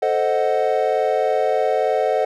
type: chord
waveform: triangle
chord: A diminished seventh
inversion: none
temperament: equal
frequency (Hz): 440 / 523.3 / 622.3 / 740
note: A4 / C5 / Eb5 / Gb5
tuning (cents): 0 / 0 / 0 / 0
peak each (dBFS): -20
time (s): 0.02-2.25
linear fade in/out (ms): 5
effects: none